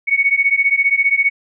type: beating tone pair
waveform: sine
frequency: 2217 / 2232 Hz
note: C#7 / C#7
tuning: 0 / +11 cents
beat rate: 15 Hz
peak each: -15 dBFS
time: 0.07-1.3 s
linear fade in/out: 20 ms
effects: none

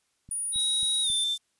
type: click train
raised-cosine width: 5 ms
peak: -35 dBFS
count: 4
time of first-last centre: 0.29-1.101 s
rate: 3.7 Hz
type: tone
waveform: sine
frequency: 9630 Hz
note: D9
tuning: 42 cents sharp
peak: -28 dBFS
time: 0.31-1.24 s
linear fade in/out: 2 ms
type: tone with pitch glide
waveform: sine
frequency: 3817 to 3561 Hz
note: A#7 to A7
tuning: +40 to +20 cents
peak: -25 dBFS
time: 0.52-1.38 s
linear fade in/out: 50 ms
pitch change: -120 cents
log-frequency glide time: 1.03-1.09 s
type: high-pass noise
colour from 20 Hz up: pink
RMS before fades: -42 dBFS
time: 0.59-1.38 s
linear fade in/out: 5 ms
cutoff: 6100 Hz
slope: 24 dB/octave
effects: white hiss -73 dBFS RMS until 1.59 s + resampled to 24000 Hz

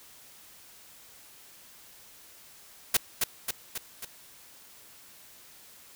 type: noise with echo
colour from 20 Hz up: white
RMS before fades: -22 dBFS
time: 2.94-2.97 s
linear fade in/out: 5 ms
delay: 270 ms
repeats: 4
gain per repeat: -4 dB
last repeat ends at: 4.05 s
effects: white hiss -53 dBFS RMS until 5.95 s

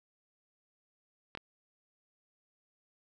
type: clicks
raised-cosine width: 0.3 ms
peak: -24 dBFS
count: 2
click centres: 1.351 / 1.374 s
effects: none

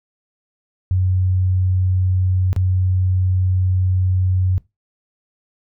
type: tone with dropouts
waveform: sine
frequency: 92.5 Hz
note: F#2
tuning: in tune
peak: -14 dBFS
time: 0.91-4.58 s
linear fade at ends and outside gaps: 0 ms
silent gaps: 2.53-2.563 s
effects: noise-tail reverb RT60 0.2 s tail -19 dB re dry

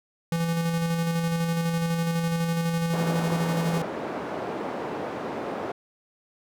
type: tone with tremolo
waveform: square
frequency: 167 Hz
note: E3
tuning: 23 cents sharp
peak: -23 dBFS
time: 0.32-3.82 s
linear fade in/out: 2 ms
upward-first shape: square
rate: 12 Hz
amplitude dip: 30%
type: band-pass noise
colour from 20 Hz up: white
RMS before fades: -32 dBFS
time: 2.93-5.72 s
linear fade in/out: 5 ms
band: 210 to 680 Hz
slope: 12 dB/octave
effects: none

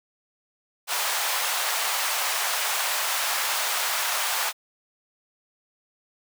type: high-pass noise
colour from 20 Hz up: pink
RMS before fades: -26 dBFS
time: 0.87-4.53 s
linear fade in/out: 50 ms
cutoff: 730 Hz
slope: 24 dB/octave
effects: none

